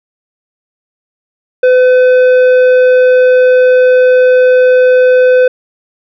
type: tone with tanh clipping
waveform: sine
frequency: 506 Hz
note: B4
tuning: 42 cents sharp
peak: -5 dBFS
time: 1.63-5.48 s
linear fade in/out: 5 ms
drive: 9 dB
effects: none